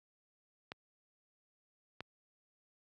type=clicks; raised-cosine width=0.3 ms; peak=-26 dBFS; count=2; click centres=0.719 / 2.006 s; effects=high-pass 80 Hz 12 dB/octave